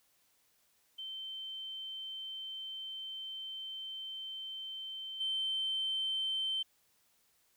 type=tone with level steps; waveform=sine; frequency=3100 Hz; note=G7; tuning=20 cents flat; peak=-40 / -31 dBFS; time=0.98-6.63 s; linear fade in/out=10 ms; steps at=5.2 s; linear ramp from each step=10 ms; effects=tanh soft clip ceiling -27 dBFS + white hiss -72 dBFS RMS until 7.56 s